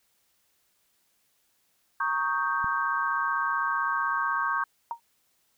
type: chord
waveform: sine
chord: Eb dominant seventh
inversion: second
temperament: equal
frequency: 932.3 / 1108.7 / 1244.5 / 1568 Hz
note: Bb5 / Db6 / Eb6 / G6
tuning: 0 / 0 / 0 / 0 cents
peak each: -33 / -28 / -33 / -29 dBFS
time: 2-4.64 s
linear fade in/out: 5 ms
type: click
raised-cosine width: 5 ms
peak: -28 dBFS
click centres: 2.644 s
type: tone with exponential decay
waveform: sine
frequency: 932.3 Hz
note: A#5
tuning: in tune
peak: -25 dBFS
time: 4.91-5 s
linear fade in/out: 1 ms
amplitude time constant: 19 ms
effects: white hiss -70 dBFS RMS until 5.57 s